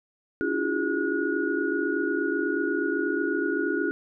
sine tone cluster, 283.3 / 328.2 / 356.4 / 409.8 / 1451 Hz, C#4 / E4 / F4 / G#4 / F#6, +38 / -8 / +35 / -23 / -34 cents, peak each -30 dBFS, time 0.41-3.91 s, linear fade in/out 0 ms, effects none

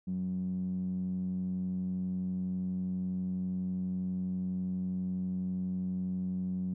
5% pulse tone with low-pass filter, 92.2 Hz, F#2, 6 cents flat, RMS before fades -34 dBFS, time 0.07-6.74 s, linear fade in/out 5 ms, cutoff 190 Hz, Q 8.5, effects none

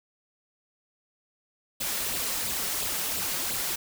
white noise with flanger, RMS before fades -30 dBFS, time 1.8-3.76 s, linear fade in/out 10 ms, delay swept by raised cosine 0.24 to 5.54 ms, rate 2.9 Hz, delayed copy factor +0.65, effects none

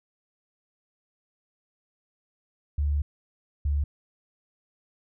sine tone pair in turn, 72.7 / 72.11 Hz, D2 / D2, -17 / -31 cents, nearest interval unison, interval 14 cents, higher first, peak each -22 dBFS, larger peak neither, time 2.78-3.02 / 3.65-3.84 s, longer first, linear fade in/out 5 ms, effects none

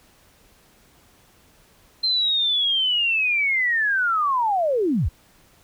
sine linear sweep, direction down, 4147 to 45.67 Hz, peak -18 dBFS, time 2.03-5.09 s, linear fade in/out 10 ms, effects pink hiss -56 dBFS RMS until 5.63 s

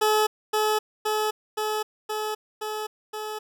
20% pulse tone with echo, 428.4 Hz, A4, 46 cents flat, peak -14 dBFS, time 0.01-0.27 s, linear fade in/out 10 ms, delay 520 ms, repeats 6, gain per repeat -2 dB, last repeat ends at 3.39 s, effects none

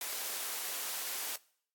white high-pass noise, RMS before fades -38 dBFS, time 0.01-1.36 s, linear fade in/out 2 ms, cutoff 430 Hz, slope 12 dB/octave, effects noise-tail reverb RT60 0.6 s tail -22 dB re dry + AAC 64 kbps

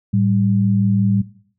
sine tone pair together, 109.9 / 195.51 Hz, A2 / G3, -2 / -4 cents, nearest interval minor seventh, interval 998 cents, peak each -16 dBFS, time 0.13-1.22 s, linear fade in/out 10 ms, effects noise-tail reverb RT60 0.6 s tail -19 dB re dry

